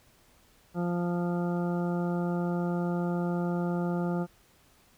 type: harmonic tone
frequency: 174.61 Hz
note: F3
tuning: in tune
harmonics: 1 / 2 / 3 / 4 / 5 / 7 / 8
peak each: -28 / -34 / -38 / -40 / -42 / -45 / -46 dBFS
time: 0.74-4.27 s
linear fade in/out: 50 ms
effects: pink hiss -62 dBFS RMS until 4.97 s